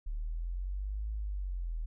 sine linear two-way sweep, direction up then down, 36.15 to 53.8 to 38.68 Hz, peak -33 dBFS, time 0.06-1.86 s, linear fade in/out 10 ms, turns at 1.11 s, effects none

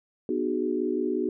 sine chord, G# minor seventh, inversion first, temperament equal with one note detuned, 246.9 / 303.7 / 370 / 415.3 Hz, B3 / D#4 / F#4 / G#4, 0 / -42 / 0 / 0 cents, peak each -31 / -30 / -28 / -32 dBFS, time 0.29-1.29 s, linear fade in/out 2 ms, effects none

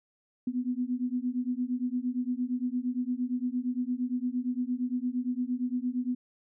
sine beating tone pair, 244.6 / 253.3 Hz, B3 / B3, -16 / +44 cents, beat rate 8.7 Hz, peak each -31 dBFS, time 0.47-6.15 s, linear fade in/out 5 ms, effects none

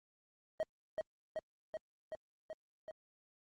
triangle tone with echo, 632 Hz, D#5, 27 cents sharp, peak -30 dBFS, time 0.6-0.63 s, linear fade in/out 0 ms, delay 380 ms, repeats 6, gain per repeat -2 dB, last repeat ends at 2.91 s, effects Opus 24 kbps

